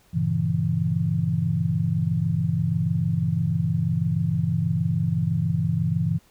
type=chord; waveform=sine; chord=G diminished seventh; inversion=none; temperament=equal with one note detuned; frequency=98 / 117.01 / 138.59 / 164.81 Hz; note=G2 / Bb2 / Db3 / Fb3; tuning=0 / +7 / 0 / 0 cents; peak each=-28 / -28 / -27 / -23 dBFS; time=0.13-6.19 s; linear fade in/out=20 ms; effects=pink hiss -59 dBFS RMS until 6.3 s